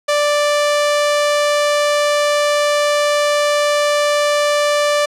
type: tone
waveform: sawtooth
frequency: 587.3 Hz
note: D5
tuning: in tune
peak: -9 dBFS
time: 0.08-5.06 s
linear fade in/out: 10 ms
effects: low-pass 9000 Hz 12 dB/octave